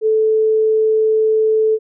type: tone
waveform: sine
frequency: 437.2 Hz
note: A4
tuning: 11 cents flat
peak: -11 dBFS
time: 0.01-1.79 s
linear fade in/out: 50 ms
effects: none